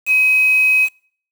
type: tone with quantisation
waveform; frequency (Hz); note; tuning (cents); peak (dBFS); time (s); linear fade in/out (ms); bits
sine; 2534; D#7; +31; -10; 0.06-0.89; 50; 5
effects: noise-tail reverb RT60 0.5 s tail -25 dB re dry